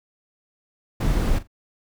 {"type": "noise with echo", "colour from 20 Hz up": "brown", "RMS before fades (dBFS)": -20, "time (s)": [1, 1.39], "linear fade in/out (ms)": 10, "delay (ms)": 42, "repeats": 2, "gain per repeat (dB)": -15, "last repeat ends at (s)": 1.474, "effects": []}